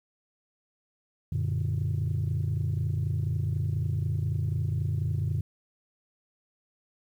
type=chord; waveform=sine; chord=Gb augmented; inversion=none; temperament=equal; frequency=92.5 / 116.54 / 146.83 Hz; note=Gb2 / Bb2 / D3; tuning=0 / 0 / 0 cents; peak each=-28 / -29 / -29 dBFS; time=1.32-5.41 s; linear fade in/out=5 ms; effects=tanh soft clip ceiling -21 dBFS + 10-bit